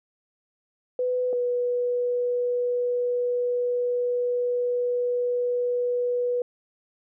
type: tone pair in turn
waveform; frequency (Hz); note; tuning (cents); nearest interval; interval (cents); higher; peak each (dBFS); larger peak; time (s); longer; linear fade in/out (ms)
sine; 500 / 489.4; B4 / B4; +21 / -16; unison; 37; first; -22; neither; 0.99-1.33 / 1.33-6.42; second; 2
effects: none